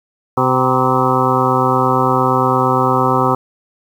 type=harmonic tone with a mistuned harmonic; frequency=128.7 Hz; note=C3; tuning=28 cents flat; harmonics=1 / 2 / 3 / 4 / 6 / 7 / 8 / 9 / 10; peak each=-20 / -20 / -20 / -20 / -20 / -20 / -20 / -20 / -20 dBFS; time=0.37-3.35 s; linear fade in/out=5 ms; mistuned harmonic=7; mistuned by=+56 cents; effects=7-bit